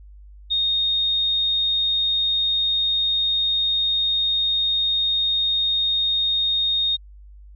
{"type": "tone", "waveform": "sine", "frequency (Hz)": 3700, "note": "A#7", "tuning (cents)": -14, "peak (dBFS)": -18, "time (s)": [0.5, 6.97], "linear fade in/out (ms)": 20, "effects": ["added 50 Hz sine -41 dBFS peak until 7.55 s"]}